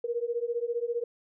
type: beating tone pair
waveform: sine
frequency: 466.2 / 481.2 Hz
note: A#4 / B4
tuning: 0 / -45 cents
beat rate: 15 Hz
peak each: -31 / -31 dBFS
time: 0.04-1.04 s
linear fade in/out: 5 ms
effects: none